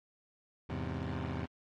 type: chord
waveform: 20% pulse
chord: E augmented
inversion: none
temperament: equal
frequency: 82.41 / 103.83 / 130.81 Hz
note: E2 / G#2 / B#2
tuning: 0 / 0 / 0 cents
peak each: -34 / -37 / -35 dBFS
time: 0.69-1.46 s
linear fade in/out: 10 ms
effects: low-pass 3000 Hz 12 dB/octave + AAC 48 kbps